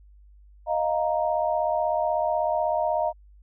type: chord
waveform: sine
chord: Eb suspended second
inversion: none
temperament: equal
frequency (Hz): 622.3 / 698.5 / 932.3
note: Eb5 / F5 / Bb5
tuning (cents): 0 / 0 / 0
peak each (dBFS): -25 / -26 / -28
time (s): 0.66-3.13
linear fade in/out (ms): 50
effects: added 50 Hz sine -49 dBFS peak until 3.42 s